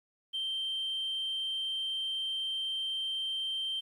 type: tone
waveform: sine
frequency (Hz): 3136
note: G7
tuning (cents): 0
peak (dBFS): -30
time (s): 0.33-3.81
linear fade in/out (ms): 20
effects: tanh soft clip ceiling -29 dBFS + 11-bit